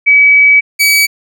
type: tone pair in turn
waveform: sine / sawtooth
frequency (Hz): 2281 / 2281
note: C#7 / C#7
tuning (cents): +49 / +49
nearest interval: unison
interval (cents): 0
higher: neither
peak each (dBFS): -3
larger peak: neither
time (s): 0.06-0.61 / 0.79-1.07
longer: first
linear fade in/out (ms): 20
effects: none